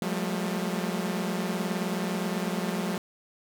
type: tone cluster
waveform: sawtooth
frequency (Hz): 178.7 / 198.2 / 216.5 / 225.9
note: F3 / G3 / A3 / A3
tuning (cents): +40 / +19 / -28 / +46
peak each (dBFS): -27 / -29 / -31 / -34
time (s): 0.02-2.98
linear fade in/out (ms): 2
effects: none